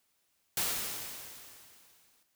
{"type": "noise with exponential decay", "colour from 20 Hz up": "white", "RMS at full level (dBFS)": -30, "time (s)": [0.57, 2.23], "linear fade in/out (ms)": 2, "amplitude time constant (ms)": 360, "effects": ["white hiss -75 dBFS RMS until 2.35 s"]}